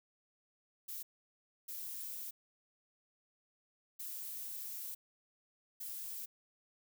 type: noise bursts at uneven times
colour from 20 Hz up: violet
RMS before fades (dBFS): -44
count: 4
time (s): 0.88-1.03 / 1.68-2.31 / 3.99-4.95 / 5.8-6.26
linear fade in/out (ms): 10
effects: none